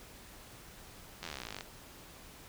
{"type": "slowing click train", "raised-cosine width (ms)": 0.2, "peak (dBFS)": -23, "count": 25, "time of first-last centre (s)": [1.23, 1.609], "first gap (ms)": 11, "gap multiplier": 1.03, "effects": ["pink hiss -53 dBFS RMS until 2.48 s"]}